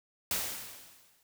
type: noise with exponential decay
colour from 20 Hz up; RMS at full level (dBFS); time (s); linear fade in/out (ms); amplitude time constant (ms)
white; -30; 0.31-1.23; 1; 200
effects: none